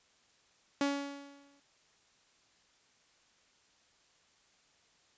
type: tone with exponential decay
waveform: sawtooth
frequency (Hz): 281.7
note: C#4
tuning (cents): +28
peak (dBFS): -23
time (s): 0.81-1.6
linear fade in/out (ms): 2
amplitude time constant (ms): 170
effects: white hiss -68 dBFS RMS until 5.17 s + resampled to 16000 Hz